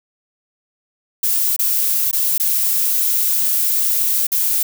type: noise with dropouts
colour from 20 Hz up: violet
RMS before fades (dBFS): -17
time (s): 1.23-4.63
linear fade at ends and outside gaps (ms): 5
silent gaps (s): 1.564-1.591 / 2.113-2.129 / 2.38-2.398 / 4.269-4.318
effects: none